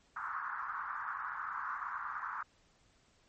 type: band-pass noise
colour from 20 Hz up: white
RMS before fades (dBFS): -40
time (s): 0.16-2.43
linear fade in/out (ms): 5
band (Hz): 1000 to 1500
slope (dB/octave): 48
effects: pink hiss -69 dBFS RMS until 3.28 s + MP3 32 kbps